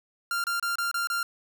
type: tone bursts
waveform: 45% pulse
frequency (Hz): 1390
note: F6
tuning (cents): -9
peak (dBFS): -26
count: 6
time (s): 0.31-1.23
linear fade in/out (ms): 2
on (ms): 130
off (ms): 28
effects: none